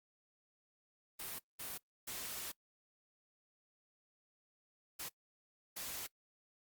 white noise bursts at uneven times, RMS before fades -44 dBFS, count 5, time 1.19-1.39 / 1.59-1.78 / 2.07-2.52 / 4.99-5.09 / 5.76-6.07 s, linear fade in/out 10 ms, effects noise-tail reverb RT60 0.1 s tail -22 dB re dry + Opus 32 kbps

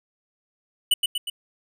square tone with echo, 2965 Hz, F#7, 3 cents sharp, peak -16 dBFS, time 0.91-0.94 s, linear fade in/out 5 ms, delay 120 ms, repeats 3, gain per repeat -4 dB, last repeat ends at 1.3 s, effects none

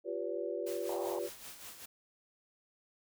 sine chord, G dominant seventh, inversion third, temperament equal with one note detuned, 349.2 / 392 / 493.9 / 572.3 Hz, F4 / G4 / B4 / D5, 0 / 0 / 0 / -45 cents, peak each -40 dBFS, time 0.04-1.3 s, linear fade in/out 50 ms
white noise with tremolo, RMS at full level -47 dBFS, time 0.66-1.86 s, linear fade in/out 10 ms, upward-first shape sine, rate 5.2 Hz, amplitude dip 55%
pink band-pass noise, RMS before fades -43 dBFS, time 0.89-1.19 s, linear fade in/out 0 ms, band 630 to 950 Hz, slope 48 dB/octave
effects none

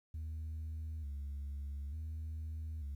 sine tone with vibrato, 74.6 Hz, D2, 28 cents sharp, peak -37 dBFS, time 0.14-2.95 s, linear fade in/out 5 ms, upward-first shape square, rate 0.56 Hz, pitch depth 94 cents each way, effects tanh soft clip ceiling -38 dBFS + 12-bit

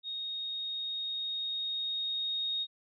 sine tone with level ramp, 3729 Hz, A#7, in tune, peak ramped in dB -35 to -30 dBFS, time 0.03-2.67 s, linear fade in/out 50 ms, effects none

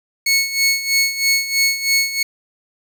20% pulse tone with tremolo, 2200 Hz, C#7, 14 cents flat, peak -7 dBFS, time 0.26-2.23 s, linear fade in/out 5 ms, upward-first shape sine, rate 3.1 Hz, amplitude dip 75%, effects none

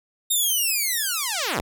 5% pulse linear sweep, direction down, 3729 to 46.06 Hz, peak -12 dBFS, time 0.3-1.61 s, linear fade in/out 10 ms, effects none

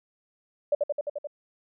sine tone with echo, 584 Hz, D5, 10 cents flat, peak -19 dBFS, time 0.72-0.75 s, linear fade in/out 5 ms, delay 87 ms, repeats 6, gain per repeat -2 dB, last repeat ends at 1.272 s, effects none

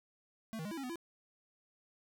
square tone with pitch steps, 222.8 / 158.7 / 207.5 / 331 / 273.4 / 250.4 / 337.2 Hz, A3 / D#3 / G#3 / E4 / C#4 / B3 / E4, +22 / +35 / -1 / +7 / -24 / +24 / +39 cents, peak -40 dBFS, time 0.53-0.957 s, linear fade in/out 0 ms, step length 61 ms, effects none

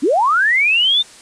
sine linear sweep, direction up, 233.1 to 3649 Hz, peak -11 dBFS, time 0.02-1.03 s, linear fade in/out 20 ms, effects white hiss -41 dBFS RMS until 1.21 s + resampled to 22050 Hz

